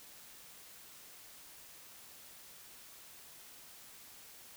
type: silence
effects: white hiss -55 dBFS RMS until 4.56 s